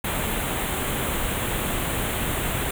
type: band-stop noise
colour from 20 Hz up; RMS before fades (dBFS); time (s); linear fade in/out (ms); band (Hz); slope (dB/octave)
pink; -26; 0.04-2.71; 5; 3700 to 7300; 48
effects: none